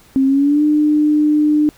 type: tone with pitch glide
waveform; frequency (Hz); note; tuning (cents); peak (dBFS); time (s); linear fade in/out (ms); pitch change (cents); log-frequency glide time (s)
sine; 267.8 to 300.6; C4 to D4; +40 to +40; -10; 0.16-1.69; 0; +200; 0.26-0.63
effects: pink hiss -48 dBFS RMS until 1.77 s